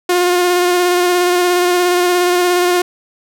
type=tone with vibrato; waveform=sawtooth; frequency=356.2 Hz; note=F4; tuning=34 cents sharp; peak=-7 dBFS; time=0.09-2.82 s; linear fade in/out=5 ms; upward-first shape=square; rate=17 Hz; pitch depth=16 cents each way; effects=none